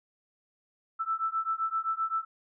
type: beating tone pair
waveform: sine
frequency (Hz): 1318.5 / 1326.2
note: E6 / E6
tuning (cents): 0 / +10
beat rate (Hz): 7.7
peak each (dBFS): -31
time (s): 0.99-2.25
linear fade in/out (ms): 20
effects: none